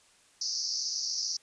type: band-pass noise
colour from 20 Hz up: white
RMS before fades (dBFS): -33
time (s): 0.41-1.37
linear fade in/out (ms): 5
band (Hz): 4600 to 6000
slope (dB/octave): 96
effects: white hiss -62 dBFS RMS until 1.42 s + resampled to 22050 Hz